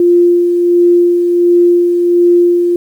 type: tone with tremolo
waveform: sine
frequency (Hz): 349.2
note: F4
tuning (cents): 0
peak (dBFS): -4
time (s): 0-2.76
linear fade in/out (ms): 2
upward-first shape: sine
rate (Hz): 1.4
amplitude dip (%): 40
effects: 7-bit